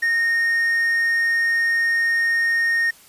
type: tone with quantisation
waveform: triangle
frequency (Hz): 1848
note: A#6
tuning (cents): -16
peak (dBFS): -15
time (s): 0.02-2.91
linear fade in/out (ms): 10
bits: 7
effects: white hiss -49 dBFS RMS until 3.08 s + resampled to 32000 Hz